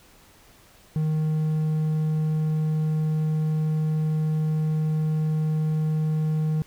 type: tone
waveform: triangle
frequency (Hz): 155.56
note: D#3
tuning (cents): 0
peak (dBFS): -19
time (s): 0.96-6.62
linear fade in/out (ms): 0
effects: pink hiss -54 dBFS RMS until 6.66 s